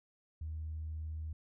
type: tone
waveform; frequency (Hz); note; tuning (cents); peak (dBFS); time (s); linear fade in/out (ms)
sine; 78.5; D#2; +16; -37; 0.41-1.33; 5
effects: tanh soft clip ceiling -33 dBFS